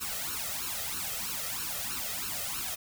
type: noise with flanger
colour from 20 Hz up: white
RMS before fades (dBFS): -35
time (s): 0-2.76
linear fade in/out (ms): 20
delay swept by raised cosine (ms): 0.72 to 1.59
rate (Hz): 3.1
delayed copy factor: +0.85
effects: none